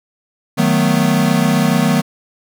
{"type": "chord", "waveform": "square", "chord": "B dominant seventh", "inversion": "first", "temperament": "equal", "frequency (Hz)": [155.56, 185, 220, 246.9], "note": ["D#3", "F#3", "A3", "B3"], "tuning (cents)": [0, 0, 0, 0], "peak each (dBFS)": -18, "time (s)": [0.57, 2.02], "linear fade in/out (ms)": 20, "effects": []}